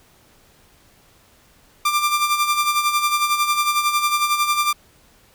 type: tone with tremolo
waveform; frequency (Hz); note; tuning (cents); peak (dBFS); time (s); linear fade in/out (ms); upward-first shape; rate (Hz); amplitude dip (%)
sawtooth; 1187; D6; +18; -11; 1.85-4.73; 5; sine; 11; 60
effects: pink hiss -54 dBFS RMS until 5.34 s